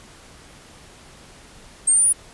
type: exponential sweep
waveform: sine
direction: up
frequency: 8400 to 9900 Hz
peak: -13 dBFS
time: 1.87-2.13 s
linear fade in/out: 10 ms
effects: pink hiss -46 dBFS RMS until 2.33 s + resampled to 24000 Hz